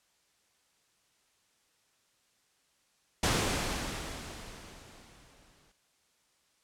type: noise with exponential decay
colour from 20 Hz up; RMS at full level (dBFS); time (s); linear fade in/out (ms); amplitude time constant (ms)
pink; -26; 3.23-5.72; 5; 540
effects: white hiss -71 dBFS RMS until 6.63 s + low-pass 9000 Hz 12 dB/octave